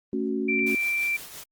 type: chord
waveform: sine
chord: F# minor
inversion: first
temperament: just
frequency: 222 / 277.5 / 370 Hz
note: A3 / C#4 / F#4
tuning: +16 / +2 / 0 cents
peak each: -29 dBFS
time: 0.13-0.75 s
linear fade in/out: 2 ms
type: tone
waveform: sine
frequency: 2349 Hz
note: D7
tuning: in tune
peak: -23 dBFS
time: 0.48-1.17 s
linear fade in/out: 10 ms
type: noise with tremolo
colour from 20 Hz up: white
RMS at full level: -39 dBFS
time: 0.66-1.44 s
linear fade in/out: 10 ms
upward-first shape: triangle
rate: 5.9 Hz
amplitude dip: 55%
effects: Opus 24 kbps